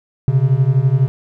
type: beating tone pair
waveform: triangle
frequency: 127 / 139 Hz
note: B2 / C#3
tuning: +49 / +5 cents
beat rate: 12 Hz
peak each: -12 dBFS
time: 0.28-1.08 s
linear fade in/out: 0 ms
effects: none